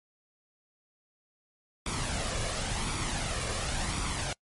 pink noise with flanger, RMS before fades -32 dBFS, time 1.86-4.33 s, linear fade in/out 2 ms, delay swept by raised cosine 0.85 to 1.76 ms, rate 0.93 Hz, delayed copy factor +0.5, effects noise-tail reverb RT60 0.1 s tail -26 dB re dry + MP3 48 kbps

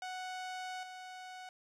sawtooth tone with level steps, 740 Hz, F#5, in tune, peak -36 / -42 dBFS, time 0.02-1.49 s, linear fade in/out 2 ms, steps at 0.83 s, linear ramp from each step 2 ms, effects low-pass 7000 Hz 12 dB/octave + 13-bit

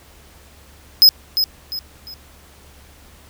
square tone with echo, 5090 Hz, D#8, 39 cents sharp, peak -6 dBFS, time 1.02-1.09 s, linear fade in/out 0 ms, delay 350 ms, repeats 3, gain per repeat -9 dB, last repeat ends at 2.14 s, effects added 71 Hz sine -48 dBFS peak until 3.29 s + pink hiss -48 dBFS RMS until 3.29 s

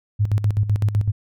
sine tone with tremolo, 103.83 Hz, G#2, in tune, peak -14 dBFS, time 0.19-1.12 s, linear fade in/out 20 ms, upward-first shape square, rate 7.9 Hz, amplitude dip 70%, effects none

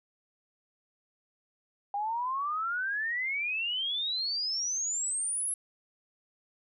sine exponential sweep, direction up, 797 to 11060 Hz, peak -29 dBFS, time 1.94-5.54 s, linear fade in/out 2 ms, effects none

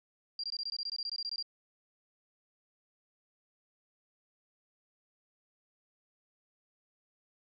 sine tone bursts, 4756 Hz, D8, 21 cents sharp, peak -34 dBFS, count 16, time 0.39-1.426 s, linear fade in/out 2 ms, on 46 ms, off 20 ms, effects none

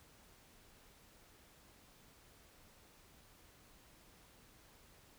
silence, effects pink hiss -64 dBFS RMS until 5.18 s

